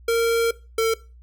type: tone pair in turn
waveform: square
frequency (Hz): 461.5 / 450.4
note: A#4 / A4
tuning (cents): -17 / +40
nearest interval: unison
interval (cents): 43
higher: first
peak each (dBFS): -18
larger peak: neither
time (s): 0.08-0.51 / 0.78-0.94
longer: first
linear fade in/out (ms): 5
effects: noise-tail reverb RT60 0.3 s tail -19 dB re dry + added 60 Hz sine -44 dBFS peak until 1.22 s